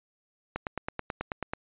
click train, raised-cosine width 0.5 ms, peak -16 dBFS, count 10, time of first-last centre 0.56-1.535 s, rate 9.23 Hz, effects resampled to 8000 Hz

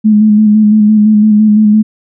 sine tone with vibrato, 212.7 Hz, G#3, 42 cents sharp, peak -3 dBFS, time 0.04-1.83 s, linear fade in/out 20 ms, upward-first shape square, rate 5.9 Hz, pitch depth 25 cents each way, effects none

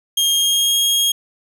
sawtooth tone with pitch glide, 3227 to 3264 Hz, G7 to G#7, +50 to -31 cents, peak -11 dBFS, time 0.17-1.12 s, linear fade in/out 5 ms, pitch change +19 cents, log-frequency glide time 0.31-0.78 s, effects none

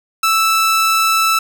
sawtooth tone, 1318.5 Hz, E6, in tune, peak -8 dBFS, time 0.23-1.39 s, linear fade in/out 5 ms, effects none

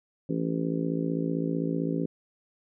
harmonic tone, 55.6 Hz, A1, 19 cents sharp, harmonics 3 / 4 / 5 / 6 / 7 / 8 / 9, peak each -30 / -36 / -30 / -40 / -35 / -40 / -38 dBFS, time 0.29-2.06 s, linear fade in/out 5 ms, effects none

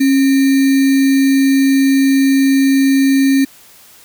sine tone with sample-and-hold, 271.4 Hz, C#4, 36 cents flat, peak -8 dBFS, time 0-3.45 s, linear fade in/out 10 ms, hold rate 2100 Hz, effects white hiss -43 dBFS RMS until 4.04 s

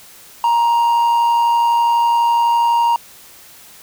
triangle tone with amplitude modulation, 938 Hz, A#5, 11 cents sharp, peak -8 dBFS, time 0.44-2.96 s, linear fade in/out 2 ms, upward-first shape sine, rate 112 Hz, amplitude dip 35%, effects white hiss -42 dBFS RMS until 3.82 s

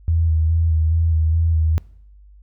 sine tone with vibrato, 81 Hz, E2, 30 cents flat, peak -14 dBFS, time 0.08-1.78 s, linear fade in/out 0 ms, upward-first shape square, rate 2.4 Hz, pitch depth 30 cents each way, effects noise-tail reverb RT60 0.7 s tail -23 dB re dry + added 50 Hz sine -43 dBFS peak until 2.42 s

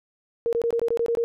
sine tone bursts, 466.2 Hz, A#4, in tune, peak -20 dBFS, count 9, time 0.46-1.24 s, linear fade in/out 0 ms, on 68 ms, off 21 ms, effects none

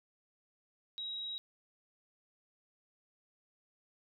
sine tone, 3831 Hz, A#7, 47 cents sharp, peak -38 dBFS, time 0.98-1.38 s, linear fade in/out 0 ms, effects none

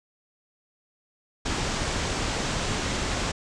pink low-pass noise, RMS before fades -28 dBFS, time 1.45-3.32 s, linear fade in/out 10 ms, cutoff 8100 Hz, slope 48 dB/octave, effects none

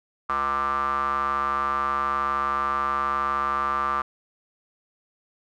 square tone with band-pass filter, 69.5 Hz, C#2, 5 cents sharp, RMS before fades -25 dBFS, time 0.29-4.02 s, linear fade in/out 5 ms, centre 1200 Hz, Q 9.7, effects none

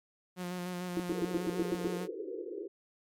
sawtooth tone with vibrato, 179.1 Hz, F3, 44 cents sharp, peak -32 dBFS, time 0.36-2.08 s, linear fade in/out 50 ms, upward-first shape square, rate 6.7 Hz, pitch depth 21 cents each way
sine tone bursts, 338.3 Hz, E4, 45 cents sharp, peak -28 dBFS, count 8, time 0.97-1.873 s, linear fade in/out 0 ms, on 28 ms, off 97 ms
pink band-pass noise, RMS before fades -40 dBFS, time 1.09-2.68 s, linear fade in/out 20 ms, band 320 to 490 Hz, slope 96 dB/octave
effects MP3 96 kbps

